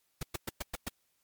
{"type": "noise bursts", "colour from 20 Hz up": "pink", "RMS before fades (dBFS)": -35, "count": 6, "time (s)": [0.21, 0.886], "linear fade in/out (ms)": 5, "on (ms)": 21, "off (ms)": 110, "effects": ["white hiss -75 dBFS RMS until 1.23 s", "MP3 96 kbps"]}